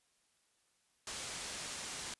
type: low-pass noise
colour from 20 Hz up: white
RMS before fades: -44 dBFS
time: 1.07-2.14 s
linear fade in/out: 2 ms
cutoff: 9000 Hz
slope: 24 dB/octave
effects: white hiss -75 dBFS RMS until 2.19 s + resampled to 24000 Hz